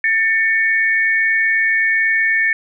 sine tone pair together, 1789.4 / 2228 Hz, A6 / C#7, +29 / +8 cents, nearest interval major third, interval 379 cents, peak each -14 / -18 dBFS, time 0.04-2.53 s, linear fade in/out 2 ms, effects none

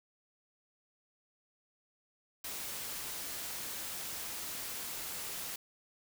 white noise, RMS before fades -41 dBFS, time 2.44-5.56 s, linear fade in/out 5 ms, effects none

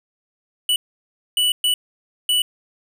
square tone bursts at uneven times, 2960 Hz, F#7, in tune, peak -16 dBFS, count 4, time 0.69-0.76 / 1.37-1.52 / 1.64-1.74 / 2.29-2.42 s, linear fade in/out 2 ms, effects none

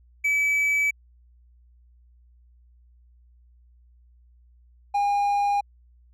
triangle tone pair in turn, 2295 / 811.4 Hz, D7 / G#5, -40 / -41 cents, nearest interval octave + tritone, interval 1801 cents, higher first, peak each -18 dBFS, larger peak neither, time 0.24-0.91 / 4.94-5.61 s, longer neither, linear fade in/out 10 ms, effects added 60 Hz sine -53 dBFS peak until 6.13 s

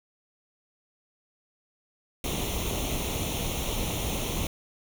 pink noise with comb filter, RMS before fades -30 dBFS, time 2.24-4.47 s, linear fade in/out 2 ms, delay 0.31 ms, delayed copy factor +0.75, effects none

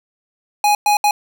square tone bursts at uneven times, 830.6 Hz, G#5, in tune, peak -12 dBFS, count 3, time 0.64-0.75 / 0.86-0.97 / 1.04-1.11 s, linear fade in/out 2 ms, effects none

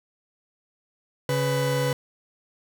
40% pulse tone pair together, 139.01 / 496.8 Hz, C#3 / B4, +5 / +10 cents, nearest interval octave + minor seventh, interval 2205 cents, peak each -24 dBFS, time 1.29-1.93 s, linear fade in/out 2 ms, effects none

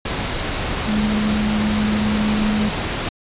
sine tone in noise, 212.1 Hz, G#3, 37 cents sharp, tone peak -17 dBFS, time 0.88-2.69 s, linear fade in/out 5 ms, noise pink, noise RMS -23 dBFS, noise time 0.05-3.09 s, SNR +3 dB, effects resampled to 8000 Hz

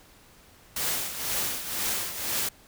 white noise with tremolo, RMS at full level -27 dBFS, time 0.76-2.49 s, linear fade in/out 5 ms, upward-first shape triangle, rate 2 Hz, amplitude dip 70%, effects pink hiss -55 dBFS RMS until 2.67 s

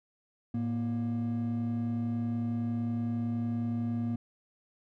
triangle tone pair together, 110.29 / 236 Hz, A2 / A#3, +5 / +22 cents, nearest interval octave + minor second, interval 1317 cents, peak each -31 / -28 dBFS, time 0.54-4.16 s, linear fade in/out 5 ms, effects tanh soft clip ceiling -22 dBFS

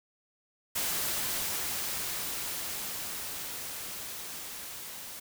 white noise with level ramp, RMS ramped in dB -31 to -43 dBFS, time 0.75-5.2 s, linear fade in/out 10 ms, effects none

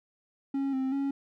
triangle tone with pitch steps, 274.2 / 263.5 / 276.6 Hz, C#4 / C4 / C#4, -19 / +12 / -4 cents, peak -25 dBFS, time 0.54-1.11 s, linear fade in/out 5 ms, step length 190 ms, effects none

